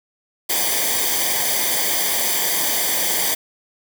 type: noise with comb filter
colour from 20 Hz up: white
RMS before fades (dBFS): -20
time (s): 0.49-3.35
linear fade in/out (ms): 10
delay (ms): 0.74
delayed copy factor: -0.8
effects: none